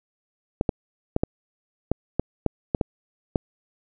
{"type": "clicks", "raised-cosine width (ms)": 2, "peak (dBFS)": -7, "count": 10, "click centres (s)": [0.611, 0.692, 1.164, 1.235, 1.916, 2.196, 2.463, 2.748, 2.812, 3.358], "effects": []}